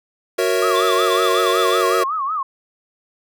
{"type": "chord", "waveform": "square", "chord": "F# dominant seventh", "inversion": "none", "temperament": "equal with one note detuned", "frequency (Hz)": [368.9, 466.2, 554.4, 659.3], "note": ["F#4", "A#4", "C#5", "E5"], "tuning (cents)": [-5, 0, 0, 0], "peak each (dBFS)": [-21, -21, -24, -25], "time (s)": [0.38, 2.04], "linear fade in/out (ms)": 10}
{"type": "tone with vibrato", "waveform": "sine", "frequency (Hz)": 1174.7, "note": "D6", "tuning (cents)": 0, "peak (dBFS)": -19, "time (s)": [0.62, 2.43], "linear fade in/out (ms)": 5, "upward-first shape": "sine", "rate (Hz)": 5.4, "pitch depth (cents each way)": 170}
{"type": "tone with tremolo", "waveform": "sine", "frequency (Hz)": 3480, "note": "A7", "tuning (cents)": -20, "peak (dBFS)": -24, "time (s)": [0.75, 1.82], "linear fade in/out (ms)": 10, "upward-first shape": "square", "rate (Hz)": 8.4, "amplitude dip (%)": 55}
{"effects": []}